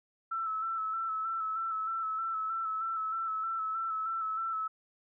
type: tone with vibrato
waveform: sine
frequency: 1318.5 Hz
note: E6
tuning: in tune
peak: -31 dBFS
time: 0.31-4.68 s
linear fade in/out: 10 ms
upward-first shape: square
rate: 3.2 Hz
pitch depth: 25 cents each way
effects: none